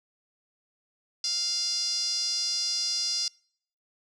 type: tone with band-pass filter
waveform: 5% pulse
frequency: 698.5 Hz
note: F5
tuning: in tune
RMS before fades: -29 dBFS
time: 1.24-3.28 s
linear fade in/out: 2 ms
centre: 5100 Hz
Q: 8
effects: noise-tail reverb RT60 0.6 s tail -26 dB re dry